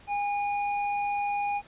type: tone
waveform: square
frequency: 816 Hz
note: G#5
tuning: 31 cents flat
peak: -27 dBFS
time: 0.07-1.62 s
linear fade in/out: 50 ms
effects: pink hiss -54 dBFS RMS until 1.67 s + resampled to 8000 Hz